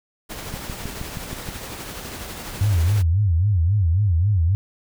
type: noise with tremolo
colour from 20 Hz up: pink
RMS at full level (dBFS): -32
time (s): 0.29-3.03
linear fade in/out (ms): 20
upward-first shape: triangle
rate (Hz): 12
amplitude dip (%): 35
type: click train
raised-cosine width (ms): 5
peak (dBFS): -18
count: 7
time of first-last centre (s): 0.54-1.488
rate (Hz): 6.33
type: tone with vibrato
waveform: sine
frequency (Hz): 92.5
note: F#2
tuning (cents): 0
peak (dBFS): -15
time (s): 2.61-4.55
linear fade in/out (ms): 0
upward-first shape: sine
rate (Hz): 3.7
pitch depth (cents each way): 240
effects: none